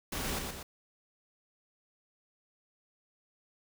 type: noise with echo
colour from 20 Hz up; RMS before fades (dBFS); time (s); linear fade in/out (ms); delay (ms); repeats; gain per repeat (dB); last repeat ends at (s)
pink; -36; 0.12-0.39; 5; 120; 2; -4; 0.63
effects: none